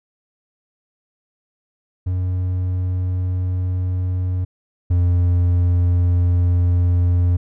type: tone pair in turn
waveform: triangle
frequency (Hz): 91.2 / 88.25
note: F#2 / F2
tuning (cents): -24 / +19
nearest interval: minor second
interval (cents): 57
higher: first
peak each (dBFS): -16 / -11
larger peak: second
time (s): 2.06-4.45 / 4.9-7.37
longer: second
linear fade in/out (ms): 10
effects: none